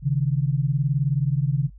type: beating tone pair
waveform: sine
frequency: 134.4 / 153.4 Hz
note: C3 / D#3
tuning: +47 / -24 cents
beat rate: 19 Hz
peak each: -21 / -23 dBFS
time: 0.02-1.7 s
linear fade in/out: 50 ms
effects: noise-tail reverb RT60 0.1 s tail -25 dB re dry + added 50 Hz sine -42 dBFS peak until 1.78 s